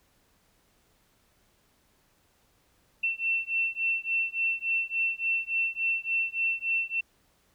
sine beating tone pair, 2692 / 2695.5 Hz, E7 / E7, +36 / +38 cents, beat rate 3.5 Hz, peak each -29 dBFS, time 3.03-7.01 s, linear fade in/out 10 ms, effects pink hiss -67 dBFS RMS until 7.54 s

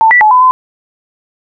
sine tone with pitch steps, 889 / 1962 / 856 / 1006 / 1021 Hz, A5 / B6 / A5 / B5 / C6, +18 / -12 / -48 / +32 / -43 cents, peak -3 dBFS, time 0.01-0.51 s, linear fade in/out 0 ms, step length 100 ms, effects none

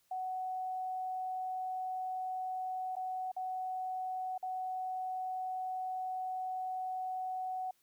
sine tone with dropouts, 745 Hz, F#5, 12 cents sharp, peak -35 dBFS, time 0.11-7.71 s, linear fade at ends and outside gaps 5 ms, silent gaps 2.955-2.965 / 3.317-3.364 / 4.379-4.427 s, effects white hiss -73 dBFS RMS until 7.82 s

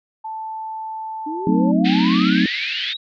sine tone, 880 Hz, A5, in tune, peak -26 dBFS, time 0.24-1.72 s, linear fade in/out 10 ms
sine exponential sweep, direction up, 293.7 to 3907 Hz, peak -25 dBFS, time 1.26-2.97 s, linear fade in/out 10 ms
sine chord, F# diminished seventh, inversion none, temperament equal with one note detuned, 185 / 220 / 257.4 / 311.1 Hz, F#3 / A3 / C4 / Eb4, 0 / 0 / -28 / 0 cents, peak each -18 / -20 / -19 / -20 dBFS, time 1.47-2.46 s, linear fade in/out 2 ms
white band-pass noise, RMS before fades -26 dBFS, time 1.84-2.94 s, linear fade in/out 20 ms, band 1700 to 4200 Hz, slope 48 dB/octave
effects none

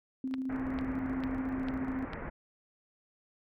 sine tone with tremolo, 262.2 Hz, C4, 4 cents sharp, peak -31 dBFS, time 0.24-2.05 s, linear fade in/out 2 ms, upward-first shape square, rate 14 Hz, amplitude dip 30%
click train, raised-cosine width 0.3 ms, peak -24 dBFS, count 5, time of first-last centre 0.34-2.134 s, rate 2.23 Hz
pink low-pass noise, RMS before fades -41 dBFS, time 0.49-2.3 s, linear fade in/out 10 ms, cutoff 2100 Hz, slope 48 dB/octave
effects none

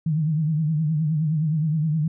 sine tone with vibrato, 155.56 Hz, D#3, in tune, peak -19 dBFS, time 0.06-2.08 s, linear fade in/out 5 ms, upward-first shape triangle, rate 9.6 Hz, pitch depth 110 cents each way, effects none

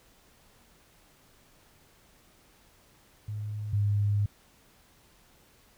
sine tone pair in turn, 105.4 / 102.46 Hz, G#2 / G#2, +26 / -23 cents, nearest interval unison, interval 49 cents, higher first, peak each -32 / -23 dBFS, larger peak second, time 3.28-3.73 / 3.73-4.26 s, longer second, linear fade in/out 5 ms, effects pink hiss -61 dBFS RMS until 5.77 s

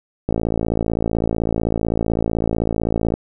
click train, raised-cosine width 2 ms, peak -6 dBFS, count 160, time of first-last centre 0.29-3.139 s, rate 55.8 Hz, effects none

